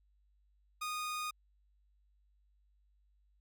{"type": "tone", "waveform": "sawtooth", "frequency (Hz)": 1234, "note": "D#6", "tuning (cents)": -15, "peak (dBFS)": -33, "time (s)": [0.81, 1.31], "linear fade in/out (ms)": 10, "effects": ["added 50 Hz sine -68 dBFS peak until 3.4 s"]}